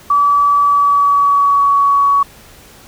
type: tone with pitch glide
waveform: sine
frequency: 1149 to 1124.7 Hz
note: D6 to C#6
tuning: -38 to +25 cents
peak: -8 dBFS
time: 0.1-2.23 s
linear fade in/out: 5 ms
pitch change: -37 cents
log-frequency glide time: 0.63-1.74 s
effects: pink hiss -41 dBFS RMS until 2.87 s